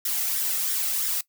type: noise with flanger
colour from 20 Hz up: blue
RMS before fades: -26 dBFS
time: 0.05-1.21 s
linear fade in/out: 5 ms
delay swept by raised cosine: 0.55 to 1.54 ms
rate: 3 Hz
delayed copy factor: +0.5
effects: noise-tail reverb RT60 0.1 s tail -19 dB re dry